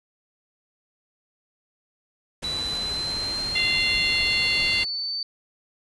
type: noise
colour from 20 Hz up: pink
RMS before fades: -35 dBFS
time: 2.42-4.85 s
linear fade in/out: 10 ms
type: linear sweep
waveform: sine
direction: up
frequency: 3951 to 4568 Hz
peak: -26 dBFS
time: 2.44-5.23 s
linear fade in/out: 2 ms
type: harmonic tone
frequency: 693 Hz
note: F5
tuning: 14 cents flat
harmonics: 3 / 4 / 5 / 6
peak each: -25 / -25 / -30 / -29 dBFS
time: 3.55-4.84 s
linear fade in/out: 10 ms
effects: resampled to 24000 Hz